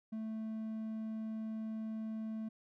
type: tone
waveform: triangle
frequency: 220 Hz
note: A3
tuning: in tune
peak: -36 dBFS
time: 0.12-2.49 s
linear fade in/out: 10 ms
effects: none